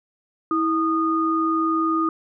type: tone pair together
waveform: sine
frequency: 324.1 / 1230 Hz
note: E4 / D#6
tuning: -29 / -20 cents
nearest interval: octave + major seventh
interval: 2309 cents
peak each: -21 dBFS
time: 0.51-2.09 s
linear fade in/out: 2 ms
effects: none